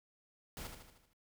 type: noise with echo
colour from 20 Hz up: pink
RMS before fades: -45 dBFS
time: 0.57-0.67 s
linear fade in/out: 0 ms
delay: 77 ms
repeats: 6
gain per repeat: -5 dB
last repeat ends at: 1.132 s
effects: none